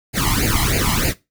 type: noise with flanger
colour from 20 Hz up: pink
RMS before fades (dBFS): -18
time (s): 0.13-1.14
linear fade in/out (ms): 50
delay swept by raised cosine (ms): 0.43 to 1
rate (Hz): 3.2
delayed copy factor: +1
effects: noise-tail reverb RT60 0.2 s tail -17 dB re dry